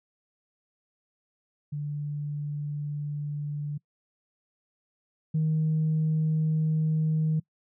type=tone pair in turn; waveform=sine; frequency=146.83 / 156.75 Hz; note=D3 / D#3; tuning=0 / +13 cents; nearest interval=minor second; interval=113 cents; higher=second; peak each=-29 / -21 dBFS; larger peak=second; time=1.72-3.78 / 5.34-7.4 s; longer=neither; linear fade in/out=10 ms; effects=noise-tail reverb RT60 0.1 s tail -24 dB re dry + tanh soft clip ceiling -19 dBFS